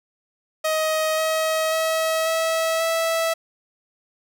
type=tone with pitch steps; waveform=sawtooth; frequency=629 / 635.6 / 642.2 / 648.9 / 655.7 Hz; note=D#5 / D#5 / E5 / E5 / E5; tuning=+19 / +37 / -45 / -27 / -9 cents; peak=-16 dBFS; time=0.64-3.34 s; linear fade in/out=10 ms; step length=540 ms; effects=none